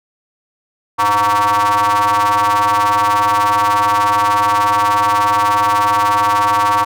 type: ring-modulated tone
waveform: square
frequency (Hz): 103.83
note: G#2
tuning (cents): 0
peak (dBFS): -9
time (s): 0.98-6.85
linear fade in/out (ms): 20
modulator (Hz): 1030
effects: none